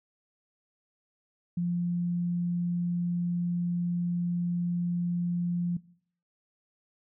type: tone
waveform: sine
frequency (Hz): 174.4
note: F3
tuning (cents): -2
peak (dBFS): -26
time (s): 1.57-5.77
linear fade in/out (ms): 5
effects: noise-tail reverb RT60 0.6 s tail -21 dB re dry